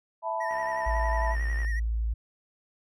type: chord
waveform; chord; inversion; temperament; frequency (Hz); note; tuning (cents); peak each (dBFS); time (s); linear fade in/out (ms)
sine; E suspended fourth; none; just; 659.3 / 879 / 988.9; E5 / A5 / B5; 0 / -2 / +2; -32; 0.22-1.36; 50
type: tone with vibrato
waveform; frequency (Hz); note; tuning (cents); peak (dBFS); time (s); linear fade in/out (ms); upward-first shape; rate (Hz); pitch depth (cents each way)
triangle; 1864.7; A#6; 0; -33; 0.4-1.8; 10; sine; 11; 61
type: click train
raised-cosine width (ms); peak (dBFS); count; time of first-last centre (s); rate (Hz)
0.5; -30; 78; 0.51-1.647; 67.7
type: tone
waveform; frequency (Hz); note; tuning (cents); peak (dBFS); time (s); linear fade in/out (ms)
sine; 55.8; A1; +25; -25; 0.86-2.14; 10
effects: none